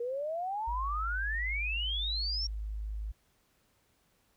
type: exponential sweep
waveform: sine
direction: up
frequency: 466.2 to 5600 Hz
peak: -32 dBFS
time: 0-2.47 s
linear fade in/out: 5 ms
type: tone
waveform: sine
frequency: 52.6 Hz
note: G#1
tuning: 23 cents sharp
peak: -34 dBFS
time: 0.67-3.12 s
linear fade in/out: 10 ms
effects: pink hiss -71 dBFS RMS until 4.36 s